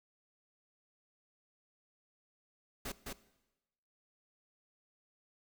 pink noise with echo, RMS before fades -41 dBFS, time 2.85-2.92 s, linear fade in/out 5 ms, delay 210 ms, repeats 1, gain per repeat -2 dB, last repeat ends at 3.13 s, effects noise-tail reverb RT60 1.0 s tail -18 dB re dry

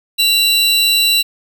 45% pulse tone pair together, 2770 / 3956 Hz, F7 / B7, -15 / +2 cents, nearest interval tritone, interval 617 cents, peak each -16 / -12 dBFS, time 0.18-1.23 s, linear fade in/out 20 ms, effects none

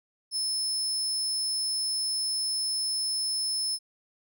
30% pulse tone, 5240 Hz, E8, 11 cents flat, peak -23 dBFS, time 0.31-3.79 s, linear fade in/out 50 ms, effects none

